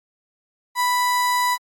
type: tone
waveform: 35% pulse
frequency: 987.8 Hz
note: B5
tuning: in tune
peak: -16 dBFS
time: 0.75-1.58 s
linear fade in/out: 50 ms
effects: AAC 64 kbps